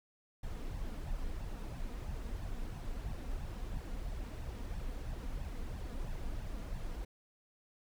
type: noise with flanger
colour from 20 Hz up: brown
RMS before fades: -40 dBFS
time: 0.43-7.05 s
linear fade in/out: 5 ms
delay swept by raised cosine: 1.1 to 4.3 ms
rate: 3 Hz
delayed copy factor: +0.55
effects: none